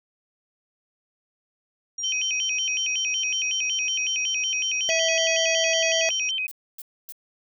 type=tone; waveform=sine; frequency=5700 Hz; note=F8; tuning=34 cents sharp; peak=-28 dBFS; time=1.98-6.31 s; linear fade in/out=5 ms
type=tone with vibrato; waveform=sine; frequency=2794 Hz; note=F7; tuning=in tune; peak=-24 dBFS; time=2.03-6.47 s; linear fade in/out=10 ms; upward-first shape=square; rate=5.4 Hz; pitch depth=180 cents each way
type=harmonic tone; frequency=654 Hz; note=E5; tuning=14 cents flat; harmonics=1 / 3 / 5 / 7 / 9 / 10; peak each=-24 / -29 / -31 / -32 / -34 / -34 dBFS; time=4.89-6.09 s; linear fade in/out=0 ms
type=noise bursts; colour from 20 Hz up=violet; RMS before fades=-38 dBFS; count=3; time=6.48-7.122 s; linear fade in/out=0 ms; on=34 ms; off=270 ms
effects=none